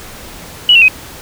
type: tone with pitch steps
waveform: sine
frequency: 2933 / 2721 / 2524 Hz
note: F#7 / F7 / D#7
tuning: -16 / -46 / +24 cents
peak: -3 dBFS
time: 0.69-0.882 s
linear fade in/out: 2 ms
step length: 64 ms
effects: pink hiss -32 dBFS RMS until 1.21 s